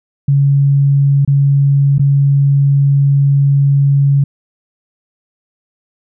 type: tone with dropouts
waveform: sine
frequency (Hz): 140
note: C#3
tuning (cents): +18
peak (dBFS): -7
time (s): 0.28-4.24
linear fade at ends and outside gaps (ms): 5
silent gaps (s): 1.25-1.276 / 1.983-1.994
effects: none